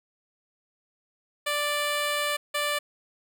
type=tone bursts at uneven times; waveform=10% pulse; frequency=587.3 Hz; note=D5; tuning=in tune; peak=-17 dBFS; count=2; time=1.46-2.37 / 2.54-2.79 s; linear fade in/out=10 ms; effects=none